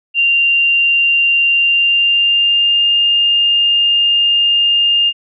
sine tone with pitch glide, 2779 to 2815 Hz, F7 to F7, -9 to +13 cents, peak -9 dBFS, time 0.14-5.13 s, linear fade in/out 50 ms, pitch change +22 cents, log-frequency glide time 1.48-2.96 s, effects none

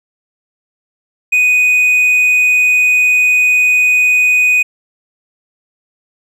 triangle tone, 2489 Hz, D#7, in tune, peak -6 dBFS, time 1.32-4.63 s, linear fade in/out 10 ms, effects none

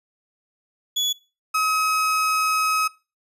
35% pulse tone pair in turn, 3400 / 1273.6 Hz, G#7 / D#6, +40 / +40 cents, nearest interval octave + perfect fourth, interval 1700 cents, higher first, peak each -18 / -17 dBFS, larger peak second, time 0.96-1.13 / 1.54-2.88 s, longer second, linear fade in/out 10 ms, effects noise-tail reverb RT60 0.3 s tail -21 dB re dry + resampled to 32000 Hz

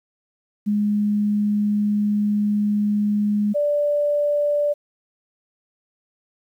sine tone pair in turn, 207.7 / 585.3 Hz, G#3 / D5, 0 / -6 cents, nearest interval octave + tritone, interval 1794 cents, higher second, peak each -17 dBFS, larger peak neither, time 0.66-3.54 / 3.54-4.74 s, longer first, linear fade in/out 20 ms, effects 9-bit

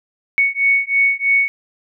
sine beating tone pair, 2220 / 2223.1 Hz, C#7 / C#7, +2 / +4 cents, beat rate 3.1 Hz, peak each -16 dBFS, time 0.38-1.48 s, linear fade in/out 0 ms, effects none

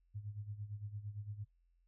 sine tone with tremolo, 103.83 Hz, G#2, in tune, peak -40 dBFS, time 0.14-1.45 s, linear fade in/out 20 ms, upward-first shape sine, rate 8.8 Hz, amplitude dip 75%, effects noise-tail reverb RT60 0.1 s tail -18 dB re dry + added 43 Hz sine -70 dBFS peak until 1.87 s

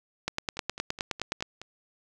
two click trains, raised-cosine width 0.2 ms, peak -23 / -11 dBFS, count 6 / 12, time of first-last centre 0.57-1.616 / 0.28-1.425 s, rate 4.78 / 9.61 Hz, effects none

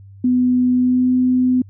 sine tone with pitch glide, 250 to 253.1 Hz, B3 to B3, +21 to +43 cents, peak -12 dBFS, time 0.24-1.62 s, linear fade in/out 5 ms, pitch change +22 cents, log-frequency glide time 0.73-1.12 s, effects added 98 Hz sine -38 dBFS peak until 1.69 s

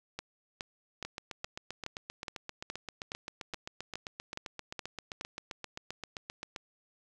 two click trains, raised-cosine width 0.2 ms, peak -20 / -22 dBFS, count 13 / 43, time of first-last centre 0.19-5.211 / 1.05-6.562 s, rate 2.39 / 7.62 Hz, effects none

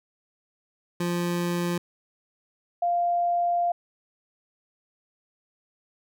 25% pulse / sine tone pair in turn, 174.2 / 696.8 Hz, F3 / F5, -4 / -4 cents, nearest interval 2 octaves, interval 2400 cents, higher second, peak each -21 dBFS, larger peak neither, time 1-1.78 / 2.82-3.72 s, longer second, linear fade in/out 5 ms, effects none

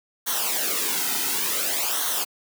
white noise with flanger, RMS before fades -25 dBFS, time 0.26-2.25 s, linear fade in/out 20 ms, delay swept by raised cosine 0.4 to 1.8 ms, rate 0.56 Hz, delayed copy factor -0.7, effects high-pass 200 Hz 12 dB/octave

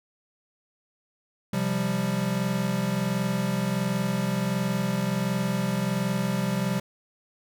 square chord, C suspended fourth, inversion none, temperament equal, 130.81 / 174.61 / 196 Hz, C3 / F3 / G3, 0 / 0 / 0 cents, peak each -31 / -30 / -28 dBFS, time 1.53-6.8 s, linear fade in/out 5 ms, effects none

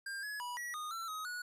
square tone with pitch steps, 1599 / 1690 / 975 / 1928 / 1232 / 1345 / 1262 / 1463 Hz, G6 / G#6 / B5 / B6 / D#6 / E6 / D#6 / F#6, +34 / +30 / -23 / -42 / -17 / +34 / +24 / -20 cents, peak -40 dBFS, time 0.06-1.42 s, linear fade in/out 5 ms, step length 170 ms, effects resampled to 32000 Hz

